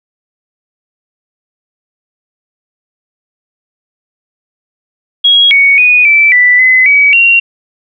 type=tone with pitch steps; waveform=sine; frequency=3302 / 2231 / 2474 / 2324 / 1978 / 2031 / 2272 / 2753 Hz; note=G#7 / C#7 / D#7 / D7 / B6 / B6 / C#7 / F7; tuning=-11 / +11 / -10 / -19 / +2 / +48 / +42 / -25 cents; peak=-3 dBFS; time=5.24-7.4 s; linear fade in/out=10 ms; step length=270 ms; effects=none